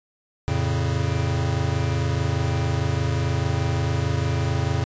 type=chord; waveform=square; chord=F augmented; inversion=none; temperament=equal with one note detuned; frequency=87.31 / 112.12 / 138.59 Hz; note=F2 / A2 / C#3; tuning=0 / +33 / 0 cents; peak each=-26 / -26 / -26 dBFS; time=0.48-4.84 s; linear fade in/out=0 ms; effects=resampled to 16000 Hz